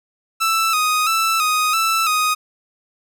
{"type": "tone with vibrato", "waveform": "sawtooth", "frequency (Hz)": 1285, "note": "E6", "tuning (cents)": -45, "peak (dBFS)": -12, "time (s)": [0.4, 2.35], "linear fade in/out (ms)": 20, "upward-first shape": "square", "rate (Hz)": 1.5, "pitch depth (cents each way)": 52, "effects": []}